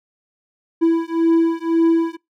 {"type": "beating tone pair", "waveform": "triangle", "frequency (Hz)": [329.6, 331.5], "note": ["E4", "E4"], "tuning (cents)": [0, 10], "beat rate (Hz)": 1.9, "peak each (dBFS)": -15, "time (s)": [0.81, 2.17], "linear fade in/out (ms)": 20, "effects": ["noise-tail reverb RT60 0.2 s tail -25 dB re dry"]}